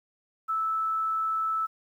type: tone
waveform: sine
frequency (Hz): 1312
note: E6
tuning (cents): -9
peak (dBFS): -25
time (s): 0.48-1.67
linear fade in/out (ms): 20
effects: 10-bit